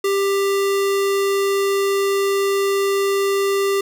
square tone, 395.3 Hz, G4, 15 cents sharp, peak -17 dBFS, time 0.04-3.81 s, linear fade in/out 5 ms, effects none

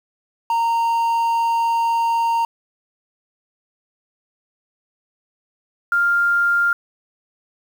triangle / sine tone pair in turn, 924 / 1398.7 Hz, A#5 / F6, -16 / +2 cents, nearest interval perfect fifth, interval 718 cents, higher second, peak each -14 / -14 dBFS, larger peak neither, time 0.5-2.45 / 5.92-6.73 s, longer first, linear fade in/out 2 ms, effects 7-bit

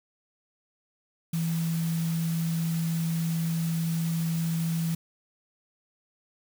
sine tone in noise, 164.81 Hz, E3, in tune, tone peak -25 dBFS, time 1.33-4.95 s, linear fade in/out 5 ms, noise white, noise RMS -41 dBFS, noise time 1.33-4.95 s, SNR +13 dB, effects none

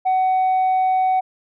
sine tone, 750 Hz, F#5, 23 cents sharp, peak -12 dBFS, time 0.05-1.21 s, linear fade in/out 20 ms, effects tanh soft clip ceiling -14 dBFS

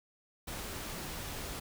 pink noise, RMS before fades -41 dBFS, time 0.47-1.6 s, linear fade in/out 10 ms, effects none

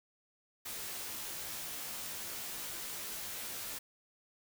white noise with comb filter, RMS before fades -42 dBFS, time 0.65-3.79 s, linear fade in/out 10 ms, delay 16 ms, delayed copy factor -0.8, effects none

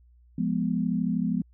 sine chord, F diminished, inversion none, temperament equal, 174.61 / 207.7 / 246.9 Hz, F3 / Ab3 / Cb4, 0 / 0 / 0 cents, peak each -28 dBFS, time 0.38-1.42 s, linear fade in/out 5 ms, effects added 60 Hz sine -54 dBFS peak until 1.53 s

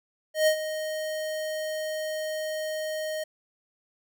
square tone with ADSR envelope, 622.3 Hz, D#5, in tune, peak -18 dBFS, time 0.34-3.24 s, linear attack 130 ms, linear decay 84 ms, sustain -12 dB, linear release 8 ms, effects none

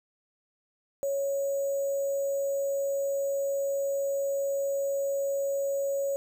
sine tone with sample-and-hold, 554.4 Hz, C#5, in tune, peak -26 dBFS, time 1.03-6.16 s, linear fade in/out 0 ms, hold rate 7350 Hz, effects none

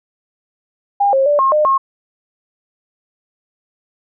sine tone with pitch steps, 806 / 538 / 585 / 1073 / 606 / 1079 Hz, G5 / C5 / D5 / C6 / D#5 / C#6, +48 / +48 / -7 / +43 / -46 / -47 cents, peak -10 dBFS, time 1-1.78 s, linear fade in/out 10 ms, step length 130 ms, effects none

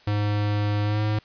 square tone with pitch glide, 103.83 to 106.5 Hz, G#2 to G#2, 0 to +44 cents, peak -22 dBFS, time 0.07-1.19 s, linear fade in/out 5 ms, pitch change +44 cents, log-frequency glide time 0.83-1.02 s, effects white hiss -54 dBFS RMS until 1.24 s + resampled to 11025 Hz

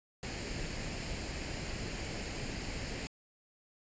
pink noise with comb filter, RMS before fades -39 dBFS, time 0.23-3.07 s, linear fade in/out 0 ms, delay 0.42 ms, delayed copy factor +0.5, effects resampled to 16000 Hz

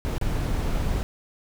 brown noise with dropouts, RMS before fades -25 dBFS, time 0.05-1.03 s, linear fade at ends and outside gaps 0 ms, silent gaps 0.182-0.213 s, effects none

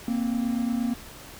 triangle tone pair together, 233.1 / 261.6 Hz, A#3 / C4, 0 / 0 cents, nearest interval major second, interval 200 cents, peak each -23 / -27 dBFS, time 0.08-0.94 s, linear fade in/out 2 ms, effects pink hiss -44 dBFS RMS until 1.39 s

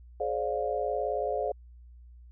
sine chord, D half-diminished seventh, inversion second, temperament just, 422.9 / 528.6 / 587.3 / 704.8 Hz, Ab4 / C5 / D5 / F5, +31 / +18 / 0 / +16 cents, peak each -33 dBFS, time 0.2-1.52 s, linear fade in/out 5 ms, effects added 60 Hz sine -48 dBFS peak until 2.31 s

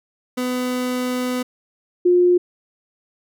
30% pulse / sine tone pair in turn, 250.7 / 355.9 Hz, B3 / F4, +26 / +33 cents, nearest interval tritone, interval 607 cents, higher second, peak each -18 / -11 dBFS, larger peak second, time 0.37-1.43 / 2.05-2.38 s, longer first, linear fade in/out 10 ms, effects none

